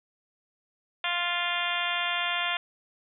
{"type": "harmonic tone with a mistuned harmonic", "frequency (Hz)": 349.2, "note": "F4", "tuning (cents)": 0, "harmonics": [2, 3, 4, 5, 6, 7, 8, 9, 10], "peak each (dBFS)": [-35, -35, -35, -35, -35, -35, -35, -35, -35], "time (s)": [1.04, 2.57], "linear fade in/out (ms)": 2, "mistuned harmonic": 9, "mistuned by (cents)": 18, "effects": []}